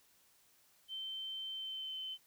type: tone with pitch glide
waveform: sine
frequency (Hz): 3100 to 3066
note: G7 to G7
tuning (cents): -20 to -39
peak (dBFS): -40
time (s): 0.88-2.18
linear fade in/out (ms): 50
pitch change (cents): -19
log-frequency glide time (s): 1.52-1.98
effects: white hiss -69 dBFS RMS until 2.26 s